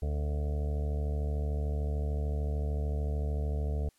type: harmonic tone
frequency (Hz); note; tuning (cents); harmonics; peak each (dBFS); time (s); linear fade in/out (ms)
73.42; D2; 0; 1 / 2 / 3 / 4 / 6 / 7 / 8 / 9 / 10; -29 / -39 / -46 / -50 / -43 / -50 / -49 / -49 / -54; 0.02-3.89; 5
effects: white hiss -69 dBFS RMS until 3.98 s + low-pass 12000 Hz 12 dB/octave